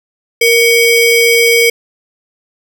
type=ring-modulated tone; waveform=square; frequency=1357 Hz; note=E6; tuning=50 cents sharp; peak=-4 dBFS; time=0.41-1.7 s; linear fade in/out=5 ms; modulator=889 Hz; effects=none